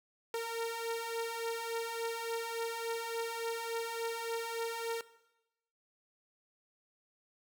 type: beating tone pair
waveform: sawtooth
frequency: 457.4 / 460.9 Hz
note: A#4 / A#4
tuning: -33 / -20 cents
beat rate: 3.5 Hz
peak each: -36 / -33 dBFS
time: 0.34-5.01 s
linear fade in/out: 2 ms
effects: noise-tail reverb RT60 0.9 s tail -17 dB re dry